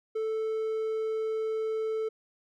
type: tone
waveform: triangle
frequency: 440 Hz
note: A4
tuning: in tune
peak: -26 dBFS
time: 0.15-2.09 s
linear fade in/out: 10 ms
effects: none